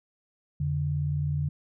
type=tone pair together; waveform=sine; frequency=86 / 145.3 Hz; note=F2 / D3; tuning=-26 / -18 cents; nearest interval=major sixth; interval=908 cents; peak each=-31 / -26 dBFS; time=0.6-1.49 s; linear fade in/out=5 ms; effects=none